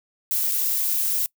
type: noise with dropouts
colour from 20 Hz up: violet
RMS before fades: -23 dBFS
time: 0.31-1.26 s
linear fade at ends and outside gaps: 0 ms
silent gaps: 0.515-0.519 s
effects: noise-tail reverb RT60 0.1 s tail -24 dB re dry